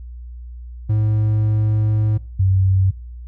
triangle / sine tone pair in turn, 107.4 / 95.12 Hz, A2 / F#2, -41 / +48 cents, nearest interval major second, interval 211 cents, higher first, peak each -12 dBFS, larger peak neither, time 0.89-2.18 / 2.39-2.91 s, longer first, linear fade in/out 10 ms, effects noise-tail reverb RT60 0.5 s tail -24 dB re dry + added 60 Hz sine -31 dBFS peak until 3.27 s

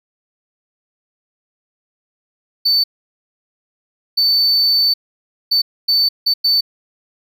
triangle tone bursts at uneven times, 4526 Hz, C#8, 35 cents sharp, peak -10 dBFS, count 6, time 2.65-2.84 / 4.17-4.94 / 5.51-5.62 / 5.88-6.09 / 6.26-6.34 / 6.44-6.61 s, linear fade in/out 10 ms, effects none

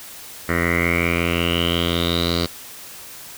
10% pulse tone with low-pass filter sweep, 85.5 Hz, F2, 36 cents flat, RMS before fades -20 dBFS, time 0.48-2.47 s, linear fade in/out 20 ms, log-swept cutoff 1800 to 4400 Hz, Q 8.8, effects white hiss -38 dBFS RMS until 3.37 s

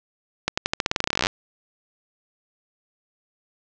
accelerating click train, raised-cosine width 0.2 ms, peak -3 dBFS, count 22, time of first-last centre 0.48-1.269 s, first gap 95 ms, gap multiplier 0.89, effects low-pass 7000 Hz 12 dB/octave

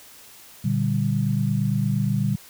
sine chord, G minor, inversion first, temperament equal with one note detuned, 118.3 / 146.83 / 196 Hz, Bb2 / D3 / G3, +26 / 0 / 0 cents, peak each -24 dBFS, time 0.64-2.36 s, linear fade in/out 10 ms, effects white hiss -47 dBFS RMS until 2.49 s

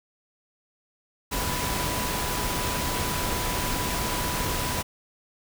sine tone in noise, 987.8 Hz, B5, in tune, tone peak -34 dBFS, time 1.31-4.83 s, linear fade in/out 20 ms, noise pink, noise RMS -28 dBFS, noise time 1.31-4.83 s, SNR -9 dB, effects none

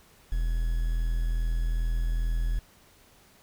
triangle tone with quantisation, 41.2 Hz, E1, in tune, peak -22 dBFS, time 0.32-2.59 s, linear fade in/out 0 ms, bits 8, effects pink hiss -58 dBFS RMS until 3.42 s

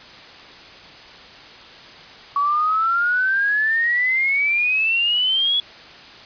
sine exponential sweep, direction up, 1126 to 3400 Hz, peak -16 dBFS, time 2.36-5.6 s, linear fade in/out 2 ms, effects white hiss -41 dBFS RMS until 6.25 s + resampled to 11025 Hz

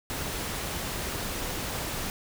pink noise, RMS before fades -33 dBFS, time 0.1-2.1 s, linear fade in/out 0 ms, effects none

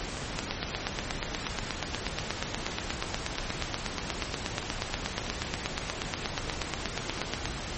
two click trains, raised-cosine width 0.2 ms, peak -11 / -20 dBFS, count 60 / 12, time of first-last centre 0.39-7.456 / 0.17-7.176 s, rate 8.35 / 1.57 Hz, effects pink hiss -36 dBFS RMS until 7.77 s + MP3 32 kbps

